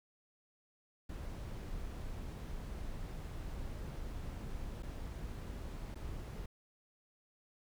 brown noise with dropouts, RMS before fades -43 dBFS, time 1.09-6.46 s, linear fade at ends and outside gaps 5 ms, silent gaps 4.825-4.83 / 5.946-5.955 s, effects none

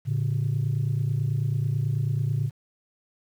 sine tone pair together, 112.23 / 141.4 Hz, A2 / C#3, +35 / +35 cents, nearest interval major third, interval 400 cents, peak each -24 dBFS, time 0.05-2.51 s, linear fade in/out 50 ms, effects tanh soft clip ceiling -18 dBFS + 9-bit

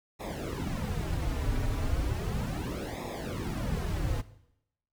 brown noise with flanger, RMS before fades -32 dBFS, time 0.19-4.22 s, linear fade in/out 20 ms, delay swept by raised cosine 0.66 to 5.76 ms, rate 0.35 Hz, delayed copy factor -0.95, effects noise-tail reverb RT60 0.8 s tail -17 dB re dry

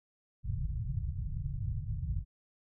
white low-pass noise, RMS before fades -35 dBFS, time 0.43-2.25 s, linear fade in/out 50 ms, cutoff 140 Hz, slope 48 dB/octave, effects none

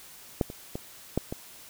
clicks, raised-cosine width 2 ms, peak -10 / -25 / -19 / -11 / -19 dBFS, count 5, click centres 0.412 / 0.501 / 0.755 / 1.176 / 1.325 s, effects white hiss -49 dBFS RMS until 1.69 s

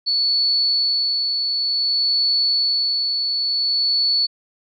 sine tone with tremolo, 4435 Hz, C#8, in tune, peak -15 dBFS, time 0.06-4.27 s, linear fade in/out 20 ms, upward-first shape sine, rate 0.55 Hz, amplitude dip 35%, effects none

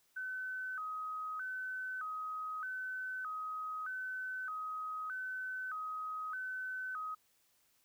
sine tone with vibrato, 1383 Hz, F6, 17 cents flat, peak -38 dBFS, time 0.16-7.15 s, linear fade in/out 10 ms, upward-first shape square, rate 0.81 Hz, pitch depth 160 cents each way, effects white hiss -73 dBFS RMS until 7.84 s

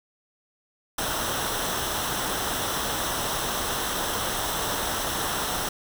pink noise with comb filter, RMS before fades -28 dBFS, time 0.98-5.69 s, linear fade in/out 5 ms, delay 0.43 ms, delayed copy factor -0.6, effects none

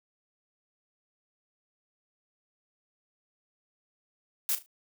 blue noise with echo, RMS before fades -28 dBFS, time 4.49-4.55 s, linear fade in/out 0 ms, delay 37 ms, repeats 3, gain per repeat -12 dB, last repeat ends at 4.661 s, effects none

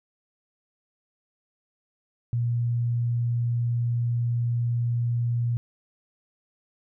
sine tone, 119 Hz, A#2, 36 cents sharp, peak -22 dBFS, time 2.33-5.57 s, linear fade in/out 0 ms, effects none

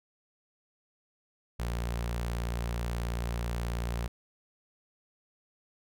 sawtooth tone with notch filter, 58.5 Hz, A#1, 7 cents sharp, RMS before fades -33 dBFS, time 1.59-4.08 s, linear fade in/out 10 ms, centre 290 Hz, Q 1.9, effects none

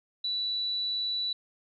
sine tone, 3951 Hz, B7, in tune, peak -28 dBFS, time 0.24-1.33 s, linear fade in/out 5 ms, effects none

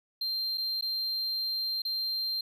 triangle tone with dropouts, 4165 Hz, C8, 9 cents flat, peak -28 dBFS, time 0.21-2.41 s, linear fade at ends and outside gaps 5 ms, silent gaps 0.575-0.579 / 0.811-0.823 / 1.82-1.85 s, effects none

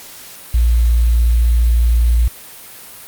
sine tone with quantisation, 58.27 Hz, A#1, in tune, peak -9 dBFS, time 0.54-2.28 s, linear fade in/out 5 ms, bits 6, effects white hiss -36 dBFS RMS until 3.07 s + Opus 48 kbps

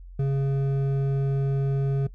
triangle tone with hard clipping, 137.3 Hz, C#3, 16 cents flat, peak -23 dBFS, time 0.19-2.07 s, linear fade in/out 5 ms, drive 11 dB, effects noise-tail reverb RT60 0.1 s tail -19 dB re dry + added 44 Hz sine -40 dBFS peak until 2.14 s

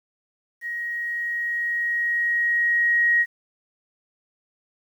sine tone with level ramp, 1889 Hz, A#6, 22 cents sharp, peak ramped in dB -27 to -15 dBFS, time 0.61-3.26 s, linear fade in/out 50 ms, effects 9-bit

